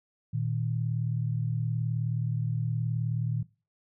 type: tone pair together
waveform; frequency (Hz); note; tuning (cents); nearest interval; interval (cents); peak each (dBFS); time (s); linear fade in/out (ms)
sine; 116.54 / 155.61; A#2 / D#3; 0 / +1; perfect fourth; 501; -29 / -31; 0.33-3.43; 10
effects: noise-tail reverb RT60 0.3 s tail -17 dB re dry